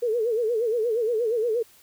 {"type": "tone with vibrato", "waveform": "sine", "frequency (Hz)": 457.7, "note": "A#4", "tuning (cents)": -32, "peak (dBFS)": -21, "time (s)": [0.02, 1.63], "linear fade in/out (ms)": 10, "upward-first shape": "sine", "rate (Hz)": 8.5, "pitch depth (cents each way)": 120, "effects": ["white hiss -55 dBFS RMS until 1.82 s"]}